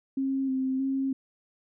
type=tone with vibrato; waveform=sine; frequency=265.7 Hz; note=C4; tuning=27 cents sharp; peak=-25 dBFS; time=0.17-1.13 s; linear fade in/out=5 ms; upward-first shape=square; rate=1.6 Hz; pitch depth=21 cents each way; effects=none